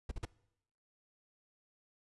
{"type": "noise bursts", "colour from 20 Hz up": "brown", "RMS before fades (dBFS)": -37, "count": 3, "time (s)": [0.09, 0.252], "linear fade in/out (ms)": 5, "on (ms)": 24, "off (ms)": 45, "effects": ["noise-tail reverb RT60 0.8 s tail -22 dB re dry", "resampled to 24000 Hz"]}